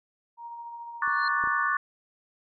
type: tone with tremolo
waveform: sine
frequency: 938 Hz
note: A#5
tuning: 11 cents sharp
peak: -36 dBFS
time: 0.37-1.7 s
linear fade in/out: 50 ms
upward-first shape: sine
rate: 14 Hz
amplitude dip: 30%
type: chord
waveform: sine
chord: D major seventh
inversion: third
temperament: equal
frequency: 1108.7 / 1174.7 / 1480 / 1760 Hz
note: C#6 / D6 / F#6 / A6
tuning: 0 / 0 / 0 / 0 cents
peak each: -29 dBFS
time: 1.02-1.77 s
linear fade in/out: 2 ms
type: tone with exponential growth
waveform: sine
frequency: 4186 Hz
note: C8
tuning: in tune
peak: -31 dBFS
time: 1.07-1.28 s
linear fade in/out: 2 ms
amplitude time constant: 45 ms
type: clicks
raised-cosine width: 2 ms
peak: -37 / -28 / -33 dBFS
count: 3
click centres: 1.077 / 1.439 / 1.474 s
effects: none